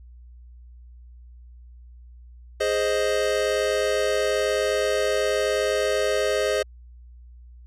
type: chord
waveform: square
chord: Ab major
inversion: none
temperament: equal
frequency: 415.3 / 523.3 / 622.3 Hz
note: Ab4 / C5 / Eb5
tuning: 0 / 0 / 0 cents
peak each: -26 dBFS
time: 2.6-6.63 s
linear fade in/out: 10 ms
effects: added 60 Hz sine -43 dBFS peak until 7.66 s + low-pass 9000 Hz 12 dB/octave